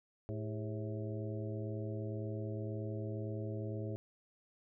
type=harmonic tone with a mistuned harmonic; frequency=108.7 Hz; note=A2; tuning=21 cents flat; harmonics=1 / 2 / 3 / 4 / 5 / 6; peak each=-39 / -47 / -46 / -46 / -49 / -51 dBFS; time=0.29-3.96 s; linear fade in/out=0 ms; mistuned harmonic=4; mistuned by=-110 cents; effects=none